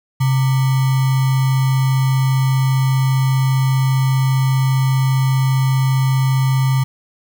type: tone with sample-and-hold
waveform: sine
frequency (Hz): 132.5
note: C3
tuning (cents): +22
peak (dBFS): -12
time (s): 0.2-6.84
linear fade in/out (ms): 10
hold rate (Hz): 1050
effects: none